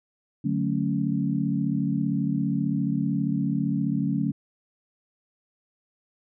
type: chord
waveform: sine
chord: D major seventh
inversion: none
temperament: equal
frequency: 146.83 / 185 / 220 / 277.2 Hz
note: D3 / F#3 / A3 / C#4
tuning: 0 / 0 / 0 / 0 cents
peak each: -28 dBFS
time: 0.44-4.32 s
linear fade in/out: 10 ms
effects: none